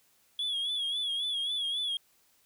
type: tone with vibrato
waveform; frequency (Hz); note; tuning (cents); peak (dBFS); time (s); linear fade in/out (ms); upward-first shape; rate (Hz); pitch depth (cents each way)
sine; 3360; G#7; +19; -27; 0.39-1.97; 2; sine; 3.7; 70
effects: tanh soft clip ceiling -28 dBFS + white hiss -67 dBFS RMS until 2.45 s